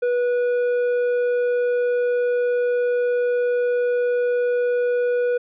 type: tone with tanh clipping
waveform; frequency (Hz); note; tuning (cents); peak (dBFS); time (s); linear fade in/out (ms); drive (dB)
triangle; 488.2; B4; -20; -19; 0.02-5.38; 10; 11
effects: none